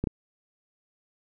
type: clicks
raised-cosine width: 3 ms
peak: -14 dBFS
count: 2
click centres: 0.04 / 0.072 s
effects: none